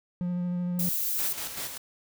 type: tone with vibrato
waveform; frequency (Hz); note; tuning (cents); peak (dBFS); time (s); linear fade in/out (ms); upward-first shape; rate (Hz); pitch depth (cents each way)
triangle; 177.3; F3; +26; -25; 0.21-0.89; 0; sine; 13; 12
type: noise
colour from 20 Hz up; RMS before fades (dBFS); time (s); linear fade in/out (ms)
violet; -29; 0.79-1.33; 5
type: noise with tremolo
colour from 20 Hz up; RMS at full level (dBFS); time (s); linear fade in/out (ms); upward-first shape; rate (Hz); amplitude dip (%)
white; -34; 1.18-1.78; 10; square; 5.1; 45
effects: none